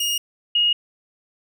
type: tone pair in turn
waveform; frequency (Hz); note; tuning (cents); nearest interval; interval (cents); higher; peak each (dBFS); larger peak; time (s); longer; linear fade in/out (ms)
sawtooth / sine; 2856 / 2871; F7 / F7; +38 / +47; unison; 9; second; -17 / -15; second; 0-0.18 / 0.55-0.73; neither; 5
effects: none